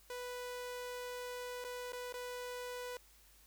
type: tone with dropouts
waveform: sawtooth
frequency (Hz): 493.9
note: B4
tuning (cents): 0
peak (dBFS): -38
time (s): 0.1-2.97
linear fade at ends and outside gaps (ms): 2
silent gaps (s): 1.642-1.647 / 1.922-1.931 / 2.125-2.14
effects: added 50 Hz sine -66 dBFS peak until 3.46 s + white hiss -65 dBFS RMS until 3.46 s